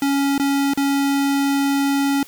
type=tone with dropouts; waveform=square; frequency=278.7 Hz; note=C#4; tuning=9 cents sharp; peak=-17 dBFS; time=0.02-2.23 s; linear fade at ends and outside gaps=2 ms; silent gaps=0.38-0.397 / 0.736-0.774 s; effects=white hiss -44 dBFS RMS until 2.27 s